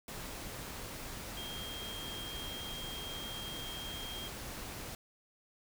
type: tone in noise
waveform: sine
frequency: 3220 Hz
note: G7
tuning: 46 cents sharp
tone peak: -43 dBFS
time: 1.37-4.28 s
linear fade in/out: 2 ms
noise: pink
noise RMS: -44 dBFS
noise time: 0.08-4.95 s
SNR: -2 dB
effects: none